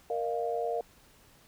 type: chord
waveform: sine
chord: Bb suspended fourth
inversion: none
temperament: equal with one note detuned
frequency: 466.2 / 608.4 / 698.5 Hz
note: Bb4 / Eb5 / F5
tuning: 0 / -39 / 0 cents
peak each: -32 / -36 / -33 dBFS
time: 0.1-0.81 s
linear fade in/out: 2 ms
effects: pink hiss -60 dBFS RMS until 1.47 s